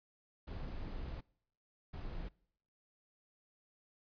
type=noise bursts at uneven times; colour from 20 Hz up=brown; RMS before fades=-43 dBFS; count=2; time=0.47-1.21 / 1.93-2.29 s; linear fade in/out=10 ms; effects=noise-tail reverb RT60 0.7 s tail -25 dB re dry + resampled to 11025 Hz